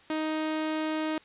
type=tone; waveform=sawtooth; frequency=312.2 Hz; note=D#4; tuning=6 cents sharp; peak=-24 dBFS; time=0.1-1.18 s; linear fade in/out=2 ms; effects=white hiss -56 dBFS RMS until 1.24 s + resampled to 8000 Hz